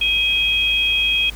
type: tone pair together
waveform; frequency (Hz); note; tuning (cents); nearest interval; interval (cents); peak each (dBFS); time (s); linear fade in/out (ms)
sine; 2517 / 3262; D#7 / G#7; +19 / -32; major third; 449; -18; 0.01-1.3; 5
effects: added 54 Hz sine -33 dBFS peak until 1.35 s + pink hiss -40 dBFS RMS until 1.35 s